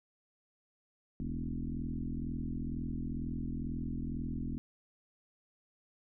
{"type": "tone with frequency modulation", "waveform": "sine", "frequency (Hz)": 138.2, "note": "C#3", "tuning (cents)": -5, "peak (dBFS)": -34, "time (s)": [1.2, 4.58], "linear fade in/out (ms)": 0, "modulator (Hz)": 42.1, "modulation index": 3.5, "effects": []}